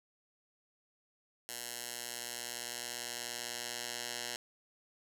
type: tone with band-pass filter sweep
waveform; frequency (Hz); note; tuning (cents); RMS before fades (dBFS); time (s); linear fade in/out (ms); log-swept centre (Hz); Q
10% pulse; 120.3; B2; -45; -42; 1.49-4.36; 0; 9700 to 6000; 0.73
effects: none